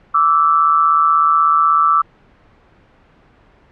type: tone pair together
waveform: sine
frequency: 1162.2 / 1318.5 Hz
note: D6 / E6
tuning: -18 / 0 cents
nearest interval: major second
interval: 218 cents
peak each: -12 dBFS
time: 0.14-2.02 s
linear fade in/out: 10 ms
effects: pink hiss -50 dBFS RMS until 3.71 s + low-pass 2000 Hz 12 dB/octave